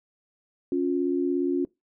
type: tone pair together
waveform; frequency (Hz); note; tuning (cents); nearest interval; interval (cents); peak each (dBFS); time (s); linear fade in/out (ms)
sine; 277.3 / 354.5; C#4 / F4; +1 / +26; major third; 425; -25; 0.72-1.65; 2
effects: noise-tail reverb RT60 0.2 s tail -23 dB re dry